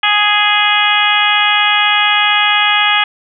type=harmonic tone; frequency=415.8 Hz; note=G#4; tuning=2 cents sharp; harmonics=2 / 3 / 4 / 5 / 6 / 7 / 8; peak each=-17 / -17 / -17 / -17 / -17 / -17 / -17 dBFS; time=0.03-3.04 s; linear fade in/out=5 ms; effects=none